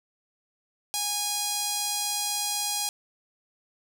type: tone with notch filter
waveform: 5% pulse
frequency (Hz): 824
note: G#5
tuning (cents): -14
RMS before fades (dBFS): -29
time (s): 0.94-2.89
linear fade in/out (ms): 0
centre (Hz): 1800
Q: 0.82
effects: none